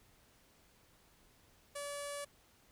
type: tone with low-pass filter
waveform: sawtooth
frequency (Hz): 574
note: D5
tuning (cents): -40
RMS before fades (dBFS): -43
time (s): 1.75-2.25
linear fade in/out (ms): 10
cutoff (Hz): 9700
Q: 3.4
effects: pink hiss -67 dBFS RMS until 2.71 s